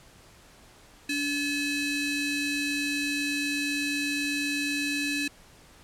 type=ring-modulated tone; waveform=30% pulse; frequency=1428 Hz; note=F6; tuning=38 cents sharp; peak=-21 dBFS; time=1.09-5.28 s; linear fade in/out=5 ms; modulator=1140 Hz; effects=pink hiss -54 dBFS RMS until 5.83 s + low-pass 11000 Hz 12 dB/octave